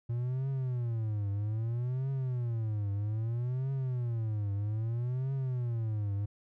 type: tone with vibrato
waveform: triangle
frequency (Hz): 116.54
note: A#2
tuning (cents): 0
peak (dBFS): -28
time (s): 0.09-6.26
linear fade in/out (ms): 10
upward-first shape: triangle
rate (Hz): 0.62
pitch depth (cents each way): 280
effects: none